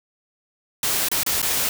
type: noise with dropouts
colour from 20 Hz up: white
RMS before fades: -22 dBFS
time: 0.83-1.69 s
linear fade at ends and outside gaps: 2 ms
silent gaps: 1.086-1.115 / 1.233-1.263 / 1.418-1.427 s
effects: none